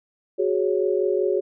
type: chord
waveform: sine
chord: F# suspended second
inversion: none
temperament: equal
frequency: 370 / 415.3 / 554.4 Hz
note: F#4 / G#4 / C#5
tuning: 0 / 0 / 0 cents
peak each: -22 / -23 / -26 dBFS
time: 0.38-1.41 s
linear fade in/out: 20 ms
effects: none